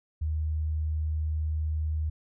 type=tone; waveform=sine; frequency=77.6 Hz; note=D#2; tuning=4 cents flat; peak=-26 dBFS; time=0.21-2.1 s; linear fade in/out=10 ms; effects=none